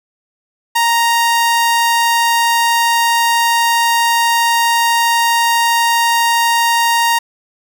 sawtooth tone, 932.3 Hz, A#5, in tune, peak -7 dBFS, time 0.75-7.19 s, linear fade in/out 10 ms, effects none

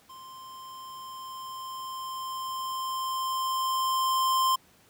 square tone with level ramp, 1046.5 Hz, C6, in tune, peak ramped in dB -45 to -22 dBFS, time 0.09-4.56 s, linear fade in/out 10 ms, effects pink hiss -60 dBFS RMS until 4.89 s + high-pass 80 Hz 12 dB/octave

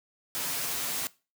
white noise with comb filter, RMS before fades -32 dBFS, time 0.35-1.07 s, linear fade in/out 0 ms, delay 9.5 ms, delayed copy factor -0.65, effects noise-tail reverb RT60 0.3 s tail -20 dB re dry + high-pass 80 Hz 12 dB/octave

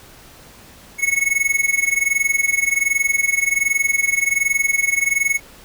square tone with amplitude modulation, 2200 Hz, C#7, 14 cents flat, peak -13 dBFS, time 0.98-5.4 s, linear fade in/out 50 ms, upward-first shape sine, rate 21.3 Hz, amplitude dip 85%, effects pink hiss -44 dBFS RMS until 5.64 s

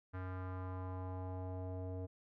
square tone with low-pass filter sweep, 92.5 Hz, F#2, in tune, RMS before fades -43 dBFS, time 0.13-2.07 s, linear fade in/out 20 ms, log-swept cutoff 1500 to 560 Hz, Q 2.5, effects none

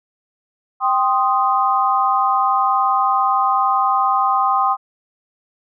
sine chord, C minor, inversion second, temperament equal, 784 / 1046.5 / 1244.5 Hz, G5 / C6 / Eb6, 0 / 0 / 0 cents, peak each -18 dBFS, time 0.8-4.77 s, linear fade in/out 50 ms, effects none

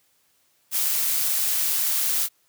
blue noise with amplitude modulation, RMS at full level -22 dBFS, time 0.71-2.29 s, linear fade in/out 50 ms, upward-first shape sine, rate 150 Hz, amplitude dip 25%, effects white hiss -65 dBFS RMS until 2.48 s + high-pass 60 Hz 12 dB/octave

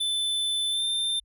square tone with pitch glide, 3520 to 3582 Hz, A7 to A7, 0 to +30 cents, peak -25 dBFS, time 0-1.2 s, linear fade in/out 10 ms, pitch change +30 cents, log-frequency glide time 0.7-0.83 s, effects added 50 Hz sine -60 dBFS peak until 1.24 s

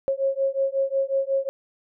sine beating tone pair, 540 / 545.5 Hz, C#5 / C#5, -45 / -28 cents, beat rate 5.5 Hz, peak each -24 dBFS, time 0.08-1.49 s, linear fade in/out 0 ms, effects none

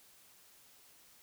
silence, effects white hiss -62 dBFS RMS until 1.22 s

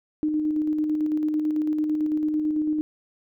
sine tone with tremolo, 305.8 Hz, D#4, 30 cents flat, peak -20 dBFS, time 0.23-2.81 s, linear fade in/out 0 ms, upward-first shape square, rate 9 Hz, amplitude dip 30%, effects none

